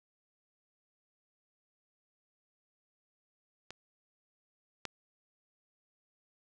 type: clicks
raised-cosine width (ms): 0.2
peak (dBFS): -26 / -19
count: 2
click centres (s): 3.706 / 4.853
effects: none